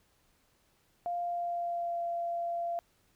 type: tone with pitch glide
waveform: sine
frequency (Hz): 698.5 to 686.5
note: F5 to F5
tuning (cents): 0 to -30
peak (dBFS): -31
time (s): 1.06-2.79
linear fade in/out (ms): 0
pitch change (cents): -30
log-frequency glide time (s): 1.19-2.03
effects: pink hiss -70 dBFS RMS until 3.15 s